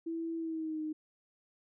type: tone with pitch glide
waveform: sine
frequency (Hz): 329.6 to 309.3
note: E4 to D#4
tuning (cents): 0 to -10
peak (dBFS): -34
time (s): 0.06-0.93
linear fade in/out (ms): 10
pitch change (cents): -110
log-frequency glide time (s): 0.37-0.82
effects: none